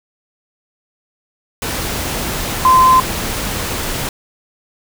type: tone in noise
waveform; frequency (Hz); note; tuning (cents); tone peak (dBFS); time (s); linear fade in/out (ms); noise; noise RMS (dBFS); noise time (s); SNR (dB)
sine; 1033; C6; -22; -6; 2.65-3; 2; pink; -21; 1.62-4.09; +12
effects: none